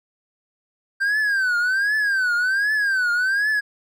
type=tone with vibrato; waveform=triangle; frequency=1568 Hz; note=G6; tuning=in tune; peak=-16 dBFS; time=1-3.61 s; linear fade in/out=20 ms; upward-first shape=triangle; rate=1.3 Hz; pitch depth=190 cents each way; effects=none